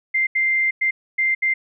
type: tone bursts at uneven times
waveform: sine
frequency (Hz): 2092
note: C7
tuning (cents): -1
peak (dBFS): -16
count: 5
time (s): 0.14-0.27 / 0.35-0.71 / 0.81-0.91 / 1.18-1.35 / 1.42-1.54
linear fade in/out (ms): 10
effects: none